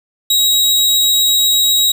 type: tone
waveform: sawtooth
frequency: 3823 Hz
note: A#7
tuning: 43 cents sharp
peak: -7 dBFS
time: 0.3-1.92 s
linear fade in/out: 5 ms
effects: 7-bit